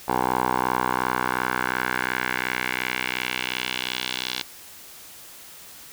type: tone with band-pass filter sweep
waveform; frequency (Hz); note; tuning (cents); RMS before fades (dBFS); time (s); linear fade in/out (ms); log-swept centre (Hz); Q
10% pulse; 62.8; B1; +30; -26; 0.08-4.42; 5; 820 to 3800; 2.1
effects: white hiss -44 dBFS RMS until 5.92 s